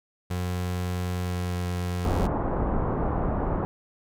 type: tone with pitch glide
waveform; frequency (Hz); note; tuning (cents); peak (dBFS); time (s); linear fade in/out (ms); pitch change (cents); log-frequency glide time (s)
30% pulse; 90 to 89.12; F#2 to F2; -47 to +36; -24; 0.3-2.27; 10; -17; 1.22-1.64
type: low-pass noise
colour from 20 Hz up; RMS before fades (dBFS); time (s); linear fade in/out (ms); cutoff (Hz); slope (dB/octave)
pink; -26; 2.05-3.65; 0; 1100; 24
effects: none